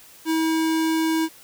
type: tone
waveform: square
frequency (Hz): 321.5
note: E4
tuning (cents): -43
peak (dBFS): -20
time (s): 0.25-1.29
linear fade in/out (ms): 50
effects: white hiss -48 dBFS RMS until 1.43 s